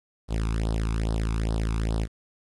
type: tone with flanger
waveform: sawtooth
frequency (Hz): 55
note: A1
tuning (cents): 0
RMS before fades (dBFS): -26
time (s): 0.28-2.08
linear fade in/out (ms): 50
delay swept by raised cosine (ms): 0.21 to 0.84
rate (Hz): 2.4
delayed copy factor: +1
effects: resampled to 24000 Hz + 10-bit